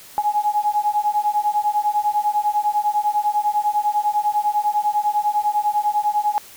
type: beating tone pair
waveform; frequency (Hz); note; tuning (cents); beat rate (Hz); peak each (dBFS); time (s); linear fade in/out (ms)
sine; 830.6 / 840.6; G#5 / G#5; 0 / +21; 10; -20 / -20; 0.18-6.38; 0
effects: white hiss -43 dBFS RMS until 6.56 s